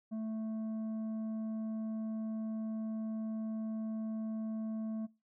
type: tone with tanh clipping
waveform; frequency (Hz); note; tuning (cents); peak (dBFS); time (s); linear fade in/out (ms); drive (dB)
triangle; 220; A3; 0; -37; 0.11-5.07; 20; 11
effects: noise-tail reverb RT60 0.3 s tail -25 dB re dry